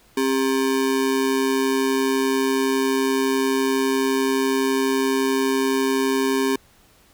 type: ring-modulated tone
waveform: square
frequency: 333.6 Hz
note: E4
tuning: 21 cents sharp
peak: -16 dBFS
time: 0.17-6.56 s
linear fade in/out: 5 ms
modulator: 65.9 Hz
effects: pink hiss -55 dBFS RMS until 7.13 s